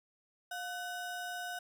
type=ring-modulated tone; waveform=square; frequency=1108.7 Hz; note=C#6; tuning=in tune; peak=-36 dBFS; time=0.51-1.59 s; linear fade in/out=5 ms; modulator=398 Hz; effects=none